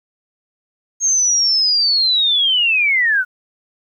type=linear sweep; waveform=sine; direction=down; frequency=6510 to 1435 Hz; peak=-12 dBFS; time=1-3.25 s; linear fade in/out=50 ms; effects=9-bit